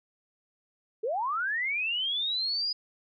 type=linear sweep; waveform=sine; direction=up; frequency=406.3 to 4978 Hz; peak=-27 dBFS; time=1.03-2.73 s; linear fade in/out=10 ms; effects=none